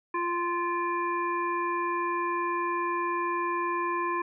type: harmonic tone with a mistuned harmonic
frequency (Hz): 347.2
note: F4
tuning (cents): -10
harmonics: 1 / 3 / 5 / 7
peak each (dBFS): -32 / -28 / -37 / -40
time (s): 0.14-4.22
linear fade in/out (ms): 5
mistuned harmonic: 7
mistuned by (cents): -24
effects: none